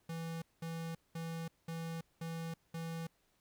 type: tone bursts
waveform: square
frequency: 164.81 Hz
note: E3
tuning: in tune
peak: -40 dBFS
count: 6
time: 0.09-3.07 s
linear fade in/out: 5 ms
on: 330 ms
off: 200 ms
effects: pink hiss -75 dBFS RMS until 3.4 s